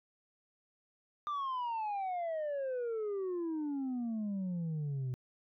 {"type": "exponential sweep", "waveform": "sine", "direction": "down", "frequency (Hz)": [1202, 124], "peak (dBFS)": -31, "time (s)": [1.27, 5.14], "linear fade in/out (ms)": 0, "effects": ["tanh soft clip ceiling -33 dBFS"]}